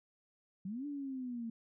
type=linear two-way sweep; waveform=sine; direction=up then down; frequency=178 to 293.7 to 224.7 Hz; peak=-38 dBFS; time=0.65-1.5 s; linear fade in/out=5 ms; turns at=0.86 s; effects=none